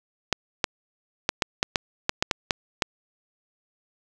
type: clicks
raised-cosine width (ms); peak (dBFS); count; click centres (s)
0.2; -3; 11; 0.327 / 0.642 / 1.291 / 1.422 / 1.629 / 1.758 / 2.094 / 2.225 / 2.312 / 2.508 / 2.822
effects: none